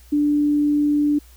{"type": "tone", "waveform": "sine", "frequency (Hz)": 293.7, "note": "D4", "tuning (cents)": 0, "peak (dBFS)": -15, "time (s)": [0.12, 1.19], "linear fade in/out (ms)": 10, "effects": ["added 60 Hz sine -45 dBFS peak until 1.36 s", "white hiss -53 dBFS RMS until 1.36 s"]}